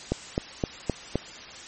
click train, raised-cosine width 2 ms, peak -10 dBFS, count 5, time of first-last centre 0.12-1.156 s, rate 3.86 Hz, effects white hiss -42 dBFS RMS until 1.67 s + MP3 32 kbps

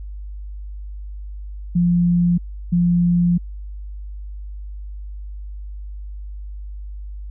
sine tone bursts at uneven times, 174.4 Hz, F3, 2 cents flat, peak -13 dBFS, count 2, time 1.75-2.38 / 2.72-3.38 s, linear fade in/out 10 ms, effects added 50 Hz sine -29 dBFS peak until 7.3 s

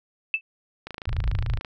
sine tone with exponential decay, 2637 Hz, E7, in tune, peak -15 dBFS, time 0.34-0.41 s, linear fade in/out 1 ms, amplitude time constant 15 ms
click train, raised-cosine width 0.3 ms, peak -19 dBFS, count 22, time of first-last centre 0.87-1.648 s, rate 27 Hz
pink low-pass noise, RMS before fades -25 dBFS, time 1.07-1.59 s, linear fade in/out 5 ms, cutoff 130 Hz, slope 48 dB/octave
effects none

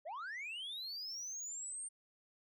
sine linear sweep, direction up, 554.4 to 8860 Hz, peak -39 dBFS, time 0.05-1.89 s, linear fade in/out 20 ms, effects tanh soft clip ceiling -41 dBFS

